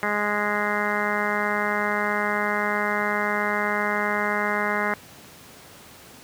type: harmonic tone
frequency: 207.7 Hz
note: G#3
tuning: in tune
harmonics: 1 / 2 / 3 / 4 / 5 / 6 / 7 / 8 / 9 / 10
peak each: -31 / -31 / -31 / -31 / -31 / -31 / -31 / -31 / -31 / -31 dBFS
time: 0.03-4.94 s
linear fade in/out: 0 ms
effects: pink hiss -46 dBFS RMS until 6.23 s + high-pass 100 Hz 12 dB/octave